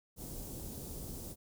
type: band-stop noise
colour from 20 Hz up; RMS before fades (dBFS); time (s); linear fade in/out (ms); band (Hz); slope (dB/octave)
pink; -44; 0.16-1.36; 50; 450 to 7700; 12
effects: none

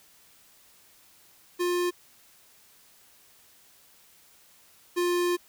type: tone pair in turn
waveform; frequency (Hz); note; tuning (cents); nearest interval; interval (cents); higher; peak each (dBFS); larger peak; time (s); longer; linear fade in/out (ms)
square; 353.9 / 352.3; F4 / F4; +23 / +15; unison; 8; first; -25 / -24; second; 1.59-1.91 / 4.96-5.37; second; 20
effects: white hiss -58 dBFS RMS until 5.48 s

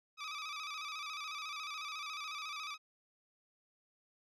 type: tone with vibrato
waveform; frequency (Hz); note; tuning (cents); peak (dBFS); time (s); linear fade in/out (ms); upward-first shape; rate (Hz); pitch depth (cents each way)
15% pulse; 1215; D#6; -42; -34; 0.17-2.78; 50; square; 14; 72
effects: low-pass 6000 Hz 12 dB/octave

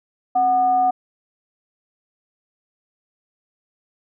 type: tone with frequency modulation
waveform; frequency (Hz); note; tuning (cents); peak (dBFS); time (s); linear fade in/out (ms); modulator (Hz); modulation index
sine; 740; F#5; 0; -14; 0.35-0.91; 10; 474; 0.25
effects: none

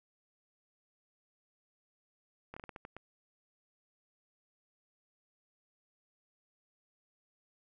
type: slowing click train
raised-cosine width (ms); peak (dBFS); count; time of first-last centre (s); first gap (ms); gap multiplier
0.5; -30; 8; 2.54-2.966; 25; 1.29
effects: none

